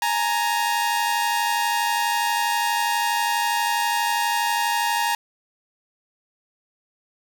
sawtooth tone pair together, 837.7 / 930 Hz, G#5 / A#5, +15 / -4 cents, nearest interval major second, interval 181 cents, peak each -21 / -18 dBFS, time 0.02-5.15 s, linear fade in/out 2 ms, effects none

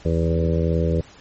harmonic tone with a mistuned harmonic, 82.41 Hz, E2, in tune, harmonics 1 / 2 / 3 / 4 / 5 / 6 / 7, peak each -21 / -22 / -32 / -29 / -27 / -26 / -31 dBFS, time 0.05-1.01 s, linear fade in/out 5 ms, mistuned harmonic 1, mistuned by -34 cents, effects pink hiss -47 dBFS RMS until 1.2 s + MP3 32 kbps

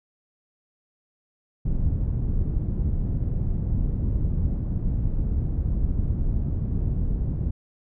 pink low-pass noise, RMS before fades -24 dBFS, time 1.65-7.51 s, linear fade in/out 10 ms, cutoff 150 Hz, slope 12 dB/octave, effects none

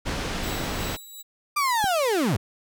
pink low-pass noise, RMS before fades -29 dBFS, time 0.05-0.97 s, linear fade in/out 20 ms, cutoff 5600 Hz, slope 12 dB/octave
10% pulse tone with tremolo, 3902 Hz, B7, 22 cents flat, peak -29 dBFS, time 0.42-1.23 s, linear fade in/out 20 ms, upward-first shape sine, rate 2.7 Hz, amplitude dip 50%
35% pulse linear sweep, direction down, 1206 to 77.78 Hz, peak -19 dBFS, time 1.56-2.37 s, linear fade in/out 10 ms
click, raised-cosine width 3 ms, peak -19 dBFS, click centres 1.842 s
effects none

